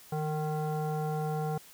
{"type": "tone with frequency modulation", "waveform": "sine", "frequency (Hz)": 155.56, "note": "D#3", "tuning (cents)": 0, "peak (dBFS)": -29, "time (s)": [0.12, 1.58], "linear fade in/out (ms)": 5, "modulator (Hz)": 613, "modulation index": 1, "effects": ["white hiss -54 dBFS RMS until 1.73 s"]}